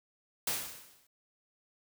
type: noise with exponential decay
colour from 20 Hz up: white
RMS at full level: -30 dBFS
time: 0.47-1.07 s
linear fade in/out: 5 ms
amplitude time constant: 130 ms
effects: none